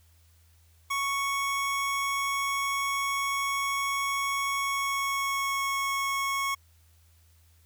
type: tone with pitch glide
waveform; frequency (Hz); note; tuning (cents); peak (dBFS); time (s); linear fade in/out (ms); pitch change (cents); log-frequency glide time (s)
25% pulse; 1108.7 to 1100.4; C#6 to C#6; 0 to -13; -23; 0.9-6.55; 10; -13; 4.53-5.65
effects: added 82 Hz sine -58 dBFS peak until 7.65 s + white hiss -66 dBFS RMS until 7.65 s